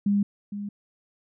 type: tone pair in turn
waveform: sine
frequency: 202.3 / 203.9 Hz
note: G#3 / G#3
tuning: -45 / -32 cents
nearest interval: unison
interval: 13 cents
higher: second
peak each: -19 / -30 dBFS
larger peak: first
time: 0.06-0.23 / 0.52-0.69 s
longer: neither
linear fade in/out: 5 ms
effects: none